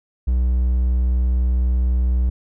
triangle tone, 62 Hz, B1, 7 cents sharp, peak -13 dBFS, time 0.27-2.3 s, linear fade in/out 10 ms, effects none

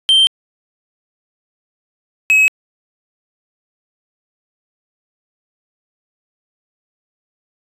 triangle tone pair in turn, 3136 / 2559 Hz, G7 / D#7, 0 / +48 cents, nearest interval major third, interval 352 cents, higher first, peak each -6 dBFS, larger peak neither, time 0.09-0.27 / 2.3-2.48 s, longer neither, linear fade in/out 0 ms, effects resampled to 32000 Hz

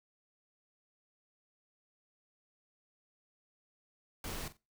pink noise with echo, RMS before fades -41 dBFS, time 4.24-4.48 s, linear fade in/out 2 ms, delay 45 ms, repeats 2, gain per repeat -14 dB, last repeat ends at 4.57 s, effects noise-tail reverb RT60 0.3 s tail -24 dB re dry

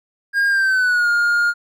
triangle tone with pitch glide, 1619 to 1417.6 Hz, G#6 to F6, -45 to +25 cents, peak -12 dBFS, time 0.33-1.54 s, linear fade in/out 50 ms, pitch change -230 cents, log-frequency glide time 0.48-1.09 s, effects none

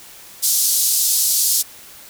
white band-pass noise, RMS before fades -17 dBFS, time 0.42-1.63 s, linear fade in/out 20 ms, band 4500 to 14000 Hz, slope 24 dB/octave, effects white hiss -41 dBFS RMS until 2.09 s

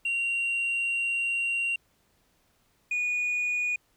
sine tone pair in turn, 2758 / 2457 Hz, F7 / D#7, -22 / -22 cents, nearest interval major second, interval 200 cents, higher first, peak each -23 dBFS, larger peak neither, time 0.05-1.76 / 2.91-3.76 s, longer first, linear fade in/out 5 ms, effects tanh soft clip ceiling -24 dBFS + pink hiss -68 dBFS RMS until 3.96 s

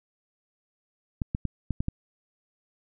clicks, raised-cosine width 5 ms, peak -15 dBFS, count 6, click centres 1.218 / 1.349 / 1.453 / 1.707 / 1.805 / 1.884 s, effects none

